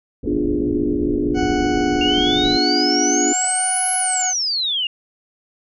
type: low-pass noise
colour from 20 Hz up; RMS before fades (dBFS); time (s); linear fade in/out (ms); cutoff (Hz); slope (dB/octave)
pink; -28; 0.23-2.58; 5; 510; 48
type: chord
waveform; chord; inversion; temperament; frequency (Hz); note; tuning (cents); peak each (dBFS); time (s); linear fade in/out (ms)
sine; B diminished seventh; none; equal; 246.9 / 293.7 / 349.2 / 415.3; B3 / D4 / F4 / Ab4; 0 / 0 / 0 / 0; -25 / -20 / -23 / -25; 0.26-3.33; 5
type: harmonic tone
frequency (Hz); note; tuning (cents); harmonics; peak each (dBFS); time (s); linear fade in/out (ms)
740; F#5; 0; 1 / 2 / 3 / 4 / 6 / 7 / 8 / 9; -23 / -29 / -33 / -35 / -39 / -40 / -41 / -42; 1.34-4.34; 50
type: exponential two-way sweep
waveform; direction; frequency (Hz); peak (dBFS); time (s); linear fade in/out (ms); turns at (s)
sine; up then down; 2781 to 11030 to 2781; -18; 2.01-4.87; 2; 3.92
effects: none